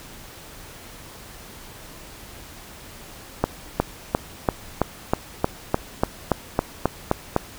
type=accelerating click train; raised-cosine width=1 ms; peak=-3 dBFS; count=14; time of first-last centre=3.44-7.364 s; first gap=360 ms; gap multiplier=0.97; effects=pink hiss -42 dBFS RMS until 7.58 s